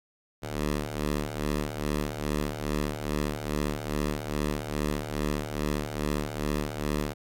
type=ring-modulated tone; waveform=10% pulse; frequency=74.8 Hz; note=D2; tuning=32 cents sharp; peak=-17 dBFS; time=0.42-7.14 s; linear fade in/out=20 ms; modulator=111 Hz; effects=AAC 64 kbps